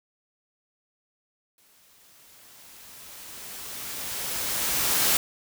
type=noise with exponential growth; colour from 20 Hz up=white; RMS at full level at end=-21 dBFS; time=1.58-5.17 s; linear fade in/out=1 ms; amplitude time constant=780 ms; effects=none